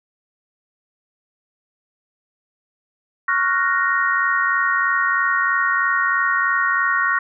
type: chord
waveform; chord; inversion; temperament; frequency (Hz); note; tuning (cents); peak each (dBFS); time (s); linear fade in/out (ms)
sine; Gb major seventh; second; equal; 1108.7 / 1396.9 / 1480 / 1864.7; Db6 / F6 / Gb6 / Bb6; 0 / 0 / 0 / 0; -21 / -23 / -23 / -20; 3.28-7.19; 5
effects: none